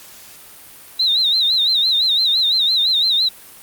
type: tone with vibrato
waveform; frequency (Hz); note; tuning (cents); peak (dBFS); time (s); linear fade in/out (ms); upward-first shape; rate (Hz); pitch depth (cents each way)
sine; 3873; B7; -35; -13; 0.99-3.29; 10; sine; 5.9; 120
effects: white hiss -41 dBFS RMS until 3.62 s + Opus 48 kbps